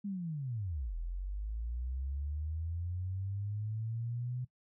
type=linear two-way sweep; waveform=sine; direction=down then up; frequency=207.7 to 40.12 to 126.7 Hz; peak=-35 dBFS; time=0.04-4.45 s; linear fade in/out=10 ms; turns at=0.96 s; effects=noise-tail reverb RT60 0.1 s tail -17 dB re dry